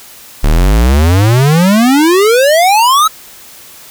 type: exponential sweep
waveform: square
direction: up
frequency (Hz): 34.65 to 1318.5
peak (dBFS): -6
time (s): 0.43-3.08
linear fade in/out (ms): 10
effects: white hiss -35 dBFS RMS until 3.9 s